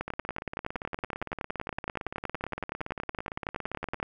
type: two click trains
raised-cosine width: 0.5 ms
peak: -16 / -20 dBFS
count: 44 / 70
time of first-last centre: 0.01-4.029 / 0.08-4 s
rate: 10.7 / 17.6 Hz
effects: none